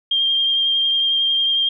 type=tone with vibrato; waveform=sine; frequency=3199 Hz; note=G7; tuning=34 cents sharp; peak=-15 dBFS; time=0.11-1.69 s; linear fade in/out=5 ms; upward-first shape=triangle; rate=11 Hz; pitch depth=19 cents each way; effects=none